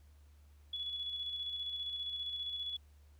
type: tone with tremolo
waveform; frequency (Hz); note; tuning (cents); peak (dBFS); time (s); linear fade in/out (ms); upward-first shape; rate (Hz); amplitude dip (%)
sine; 3399; G#7; +39; -36; 0.73-2.77; 5; square; 15; 35
effects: added 73 Hz sine -58 dBFS peak until 3.19 s + pink hiss -73 dBFS RMS until 3.19 s